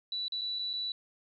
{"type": "tone with dropouts", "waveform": "sine", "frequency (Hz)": 3951, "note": "B7", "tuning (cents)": 0, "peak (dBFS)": -32, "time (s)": [0.12, 0.92], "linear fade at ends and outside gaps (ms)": 2, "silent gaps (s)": [[0.282, 0.321], [0.412, 0.416], [0.588, 0.592], [0.732, 0.736]], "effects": []}